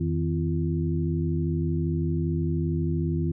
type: harmonic tone with a mistuned harmonic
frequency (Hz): 85.1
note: F2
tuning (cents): -44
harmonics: 1 / 2 / 3 / 4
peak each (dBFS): -28 / -26 / -33 / -31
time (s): 0-3.32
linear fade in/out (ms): 10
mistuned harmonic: 2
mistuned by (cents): -130
effects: none